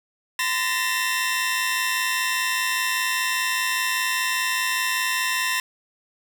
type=tone cluster; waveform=sawtooth; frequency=1025 / 1774 / 1879 / 2691 Hz; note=C6 / A6 / A#6 / E7; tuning=-36 / +14 / +13 / +35 cents; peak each=-24 dBFS; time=0.39-5.6 s; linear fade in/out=2 ms; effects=none